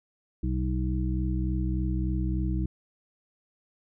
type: harmonic tone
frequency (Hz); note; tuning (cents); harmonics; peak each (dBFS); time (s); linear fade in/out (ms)
63.4; B1; +46; 1 / 2 / 3 / 5; -27 / -32 / -33 / -34; 0.43-2.66; 5
effects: none